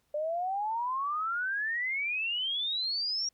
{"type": "exponential sweep", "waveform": "sine", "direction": "up", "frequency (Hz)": [587.3, 5690], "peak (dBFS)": -29, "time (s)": [0.14, 3.29], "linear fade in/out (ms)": 5, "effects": ["pink hiss -74 dBFS RMS until 3.33 s"]}